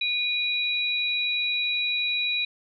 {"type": "tone pair together", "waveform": "sine", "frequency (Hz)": [2455, 3897], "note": ["D#7", "B7"], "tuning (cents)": [-24, -24], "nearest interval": "minor sixth", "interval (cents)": 800, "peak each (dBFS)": -26, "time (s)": [0.01, 2.45], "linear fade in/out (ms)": 5, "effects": []}